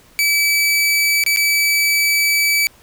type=tone with dropouts; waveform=sawtooth; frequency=2300 Hz; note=D7; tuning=37 cents flat; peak=-10 dBFS; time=0.19-2.67 s; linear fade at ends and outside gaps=0 ms; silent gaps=1.238-1.263 / 1.362-1.371 s; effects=pink hiss -49 dBFS RMS until 2.82 s